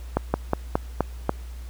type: slowing click train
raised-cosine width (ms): 1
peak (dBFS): -6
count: 6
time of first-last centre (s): 0.17-1.294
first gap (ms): 170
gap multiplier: 1.14
effects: added 60 Hz sine -34 dBFS peak until 1.69 s + pink hiss -51 dBFS RMS until 1.69 s